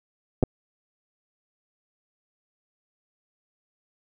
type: clicks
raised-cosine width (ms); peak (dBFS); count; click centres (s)
2; -8; 2; 0.428 / 0.436
effects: none